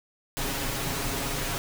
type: noise with comb filter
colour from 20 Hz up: pink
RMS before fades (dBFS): -30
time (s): 0.37-1.58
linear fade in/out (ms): 0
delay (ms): 7.3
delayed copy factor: +0.65
effects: none